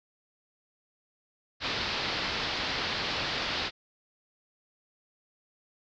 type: low-pass noise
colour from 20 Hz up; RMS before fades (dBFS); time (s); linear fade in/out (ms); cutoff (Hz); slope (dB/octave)
white; -32; 1.6-3.71; 50; 4800; 48
effects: none